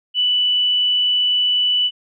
sine tone with frequency modulation, 2972 Hz, F#7, 7 cents sharp, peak -14 dBFS, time 0.14-1.91 s, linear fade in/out 50 ms, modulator 42.6 Hz, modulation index 0.22, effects none

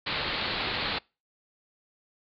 white low-pass noise, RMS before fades -31 dBFS, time 0.06-0.99 s, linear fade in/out 10 ms, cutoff 4500 Hz, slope 96 dB/octave, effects noise-tail reverb RT60 0.3 s tail -26 dB re dry

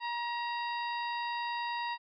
harmonic tone with a mistuned harmonic, 950 Hz, A#5, 33 cents sharp, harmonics 1 / 2 / 3 / 4 / 5, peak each -34 / -40 / -44 / -46 / -48 dBFS, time 0-1.98 s, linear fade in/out 50 ms, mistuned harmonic 3, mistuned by -56 cents, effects none

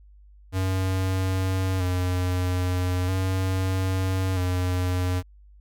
square tone with vibrato, 92.4 Hz, F#2, 2 cents flat, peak -23 dBFS, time 0.52-5.23 s, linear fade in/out 50 ms, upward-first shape square, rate 0.39 Hz, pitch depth 33 cents each way, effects added 50 Hz sine -48 dBFS peak until 5.6 s

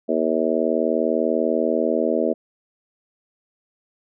harmonic tone, 80.1 Hz, E2, 49 cents flat, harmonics 3 / 4 / 5 / 6 / 7 / 8, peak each -25 / -25 / -25 / -25 / -25 / -25 dBFS, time 0.08-2.34 s, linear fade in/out 20 ms, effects none

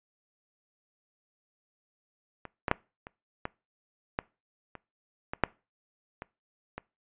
clicks, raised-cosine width 0.5 ms, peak -25 / -13 / -7 / -27 / -17 / -13 / -27 / -18 / -6 / -23 / -22 dBFS, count 11, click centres 2.453 / 2.682 / 2.714 / 3.069 / 3.454 / 4.189 / 4.753 / 5.335 / 5.437 / 6.221 / 6.78 s, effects noise-tail reverb RT60 0.3 s tail -23 dB re dry + resampled to 8000 Hz

